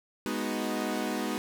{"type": "chord", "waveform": "sawtooth", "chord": "G# minor seventh", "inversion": "none", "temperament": "equal", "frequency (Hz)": [207.7, 246.9, 311.1, 370], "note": ["G#3", "B3", "D#4", "F#4"], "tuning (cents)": [0, 0, 0, 0], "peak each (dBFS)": [-31, -30, -31, -34], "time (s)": [0.26, 1.38], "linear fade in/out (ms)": 0, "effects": []}